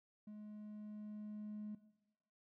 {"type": "tone with level ramp", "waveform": "triangle", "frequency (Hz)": 210.9, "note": "G#3", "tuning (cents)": 27, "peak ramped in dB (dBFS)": [-47, -39], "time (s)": [0.27, 1.75], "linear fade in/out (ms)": 5, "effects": ["noise-tail reverb RT60 1.0 s tail -19 dB re dry", "tanh soft clip ceiling -41 dBFS"]}